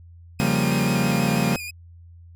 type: tone with vibrato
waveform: sawtooth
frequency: 2475 Hz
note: D#7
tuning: 10 cents flat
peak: -28 dBFS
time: 0.39-1.71 s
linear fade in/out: 10 ms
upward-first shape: square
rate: 6.2 Hz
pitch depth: 35 cents each way
type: chord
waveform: 40% pulse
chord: G half-diminished seventh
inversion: second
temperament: equal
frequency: 138.59 / 174.61 / 196 / 233.1 Hz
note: Db3 / F3 / G3 / Bb3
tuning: 0 / 0 / 0 / 0 cents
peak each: -24 dBFS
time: 0.4-1.56 s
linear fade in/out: 0 ms
effects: added 85 Hz sine -43 dBFS peak until 2.35 s